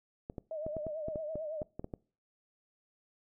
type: clicks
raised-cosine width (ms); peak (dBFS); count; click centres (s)
2; -26; 12; 0.299 / 0.382 / 0.665 / 0.767 / 0.867 / 1.084 / 1.158 / 1.356 / 1.618 / 1.795 / 1.844 / 1.938
type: tone with vibrato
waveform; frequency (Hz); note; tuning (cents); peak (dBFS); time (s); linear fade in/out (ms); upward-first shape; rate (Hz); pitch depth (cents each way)
sine; 620; D#5; -6; -36; 0.51-1.63; 2; triangle; 9; 98
effects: noise-tail reverb RT60 0.4 s tail -24 dB re dry